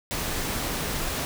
pink noise, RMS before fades -29 dBFS, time 0.11-1.25 s, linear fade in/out 0 ms, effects none

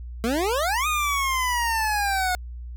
25% pulse exponential two-way sweep, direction up then down, 218.6 to 1247 to 721 Hz, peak -18 dBFS, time 0.24-2.35 s, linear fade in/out 0 ms, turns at 0.87 s, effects added 60 Hz sine -33 dBFS peak until 2.76 s

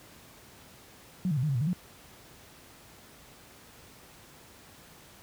sine tone with pitch steps, 183.3 / 149.8 / 125.8 / 153.6 / 136.4 / 118.8 / 151.5 / 180.2 Hz, F#3 / D3 / B2 / D#3 / C#3 / A#2 / D#3 / F#3, -16 / +35 / +32 / -22 / -28 / +33 / -46 / -45 cents, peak -25 dBFS, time 1.25-1.73 s, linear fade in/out 0 ms, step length 60 ms, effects pink hiss -53 dBFS RMS until 5.22 s + high-pass 60 Hz 12 dB/octave

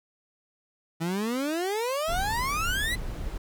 30% pulse exponential sweep, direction up, 159.7 to 2044 Hz, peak -24 dBFS, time 1-2.96 s, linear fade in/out 20 ms
brown noise, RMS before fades -33 dBFS, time 2.08-3.38 s, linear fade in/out 5 ms
effects none

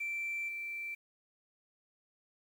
sine tone with level steps, 2342 Hz, D7, 5 cents flat, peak -33 / -37 dBFS, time 0-0.95 s, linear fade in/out 10 ms, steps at 0.48 s, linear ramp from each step 10 ms, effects tanh soft clip ceiling -31 dBFS + 10-bit

